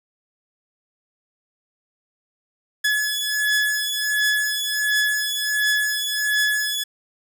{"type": "beating tone pair", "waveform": "sawtooth", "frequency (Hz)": [1703, 1704.4], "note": ["G#6", "G#6"], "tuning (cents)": [43, 44], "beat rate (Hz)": 1.4, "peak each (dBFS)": -19, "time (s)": [2.84, 6.84], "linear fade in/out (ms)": 10, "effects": []}